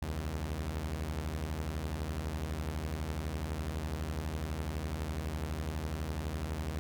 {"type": "beating tone pair", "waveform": "sawtooth", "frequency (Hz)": [67.3, 79.3], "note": ["C2", "D#2"], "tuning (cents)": [49, 33], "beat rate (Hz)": 12, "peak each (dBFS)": [-35, -32], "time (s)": [0.02, 6.79], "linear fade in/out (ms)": 0, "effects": []}